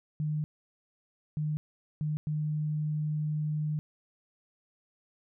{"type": "tone bursts at uneven times", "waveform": "sine", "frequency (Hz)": 152, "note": "D#3", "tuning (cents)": -40, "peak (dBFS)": -28, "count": 4, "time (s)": [[0.2, 0.44], [1.37, 1.57], [2.01, 2.17], [2.27, 3.79]], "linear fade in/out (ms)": 0, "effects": []}